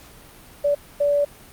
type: tone bursts at uneven times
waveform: sine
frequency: 577 Hz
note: D5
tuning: 31 cents flat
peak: -16 dBFS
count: 2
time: 0.64-0.75 / 1-1.25 s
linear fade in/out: 10 ms
effects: pink hiss -46 dBFS RMS until 1.52 s + Opus 48 kbps